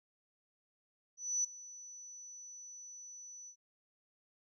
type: tone with ADSR envelope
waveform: sine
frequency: 5960 Hz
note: F#8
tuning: 12 cents sharp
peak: -29 dBFS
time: 1.17-3.56 s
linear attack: 270 ms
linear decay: 10 ms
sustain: -19 dB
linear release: 80 ms
effects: none